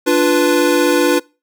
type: chord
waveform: square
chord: B diminished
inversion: first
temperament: equal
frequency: 293.7 / 349.2 / 493.9 Hz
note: D4 / F4 / B4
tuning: 0 / 0 / 0 cents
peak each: -16 dBFS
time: 0.06-1.2 s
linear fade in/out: 20 ms
effects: noise-tail reverb RT60 0.3 s tail -24 dB re dry